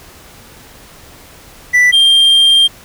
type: tone pair in turn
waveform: triangle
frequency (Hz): 1975.5 / 3188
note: B6 / G7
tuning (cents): 0 / +28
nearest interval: minor sixth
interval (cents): 828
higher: second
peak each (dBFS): -4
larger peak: neither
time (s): 1.73-1.92 / 1.92-2.68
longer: second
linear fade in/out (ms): 20
effects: pink hiss -39 dBFS RMS until 2.84 s